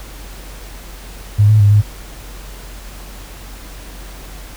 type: tone with pitch steps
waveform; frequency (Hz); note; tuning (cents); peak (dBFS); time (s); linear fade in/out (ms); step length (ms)
sine; 103.7 / 107.4 / 102.1 / 104.1; G#2 / A2 / G#2 / G#2; -2 / -41 / -29 / +5; -6; 1.38-1.82; 20; 110
effects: added 46 Hz sine -32 dBFS peak until 4.56 s + pink hiss -37 dBFS RMS until 4.56 s